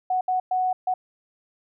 sine tone bursts at uneven times, 740 Hz, F#5, in tune, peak -20 dBFS, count 4, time 0.1-0.21 / 0.28-0.4 / 0.51-0.73 / 0.87-0.94 s, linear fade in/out 5 ms, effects none

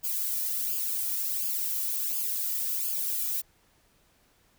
violet noise with flanger, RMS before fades -30 dBFS, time 0.03-3.42 s, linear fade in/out 20 ms, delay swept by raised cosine 0.51 to 1.91 ms, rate 1.4 Hz, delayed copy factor -0.75, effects pink hiss -65 dBFS RMS until 4.58 s

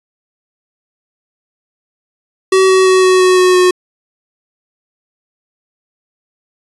square tone with pitch steps, 379.5 / 376.9 / 374.3 / 371.7 / 369.1 / 366.6 / 364 Hz, F#4 / F#4 / F#4 / F#4 / F#4 / F#4 / F#4, +44 / +32 / +20 / +8 / -4 / -16 / -28 cents, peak -7 dBFS, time 2.52-3.71 s, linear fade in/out 5 ms, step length 170 ms, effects resampled to 24000 Hz

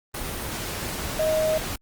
sine tone in noise, 627 Hz, D#5, 13 cents sharp, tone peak -20 dBFS, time 1.19-1.58 s, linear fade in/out 5 ms, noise pink, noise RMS -31 dBFS, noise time 0.14-1.76 s, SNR +8 dB, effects Opus 32 kbps

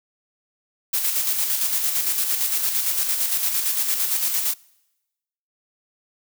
blue noise with tremolo, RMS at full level -21 dBFS, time 0.93-4.54 s, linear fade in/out 10 ms, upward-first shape square, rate 8.8 Hz, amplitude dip 40%, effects noise-tail reverb RT60 1.0 s tail -25 dB re dry

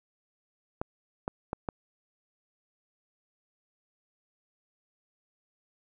clicks, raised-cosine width 1 ms, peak -17 dBFS, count 4, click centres 0.815 / 1.279 / 1.531 / 1.688 s, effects none

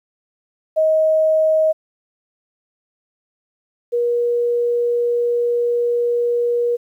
sine tone pair in turn, 630 / 478 Hz, D#5 / A#4, +21 / +43 cents, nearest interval perfect fourth, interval 478 cents, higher first, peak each -12 / -15 dBFS, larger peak first, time 0.76-1.73 / 3.92-6.77 s, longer second, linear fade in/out 20 ms, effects 9-bit

